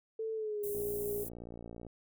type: tone with pitch glide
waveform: sine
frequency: 443.5 to 411.4 Hz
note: A4 to G#4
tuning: +14 to -16 cents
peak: -34 dBFS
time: 0.19-1.24 s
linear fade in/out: 5 ms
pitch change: -130 cents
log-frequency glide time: 0.34-0.63 s
type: band-stop noise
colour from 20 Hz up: white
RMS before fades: -43 dBFS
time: 0.63-1.29 s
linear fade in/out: 10 ms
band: 490 to 9700 Hz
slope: 24 dB/octave
type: click train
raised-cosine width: 2 ms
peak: -33 dBFS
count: 66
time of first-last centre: 0.75-1.867 s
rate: 58.2 Hz
effects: none